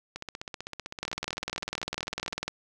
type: two click trains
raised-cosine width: 0.2 ms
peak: -14 / -19 dBFS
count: 30 / 35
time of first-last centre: 1.03-2.48 / 0.16-2.326 s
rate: 20 / 15.7 Hz
effects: none